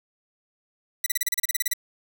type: tone bursts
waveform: 5% pulse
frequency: 1975.5 Hz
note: B6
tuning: in tune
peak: -10 dBFS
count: 13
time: 1.04-1.735 s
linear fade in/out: 5 ms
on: 23 ms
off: 33 ms
effects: none